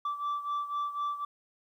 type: beating tone pair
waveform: sine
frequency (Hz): 1163 / 1167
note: D6 / D6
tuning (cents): -17 / -11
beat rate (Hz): 4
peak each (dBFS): -30 / -34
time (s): 0.05-1.25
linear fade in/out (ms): 5
effects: tanh soft clip ceiling -28 dBFS + 11-bit